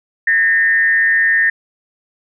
sine tone with frequency modulation, 1822 Hz, A#6, 40 cents flat, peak -10 dBFS, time 0.27-1.5 s, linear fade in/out 5 ms, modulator 161 Hz, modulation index 0.58, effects none

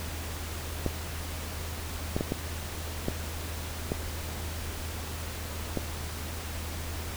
clicks, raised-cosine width 2 ms, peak -14 dBFS, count 7, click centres 0.863 / 2.165 / 2.209 / 2.321 / 3.084 / 3.919 / 5.773 s, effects added 80 Hz sine -36 dBFS peak until 7.16 s + pink hiss -39 dBFS RMS until 7.16 s

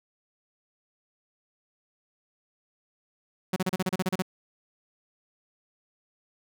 sawtooth tone bursts, 185.7 Hz, F#3, 7 cents sharp, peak -20 dBFS, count 11, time 3.53-4.222 s, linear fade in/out 5 ms, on 32 ms, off 34 ms, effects none

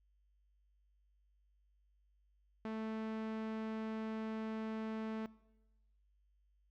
sawtooth tone with low-pass filter, 220 Hz, A3, in tune, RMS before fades -42 dBFS, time 2.65-5.26 s, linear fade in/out 0 ms, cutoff 2400 Hz, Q 0.58, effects noise-tail reverb RT60 1.0 s tail -21 dB re dry + added 50 Hz sine -70 dBFS peak until 6.7 s

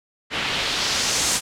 white noise with low-pass filter sweep, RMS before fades -23 dBFS, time 0.3-1.41 s, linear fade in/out 50 ms, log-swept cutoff 2600 to 8300 Hz, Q 1.5, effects none

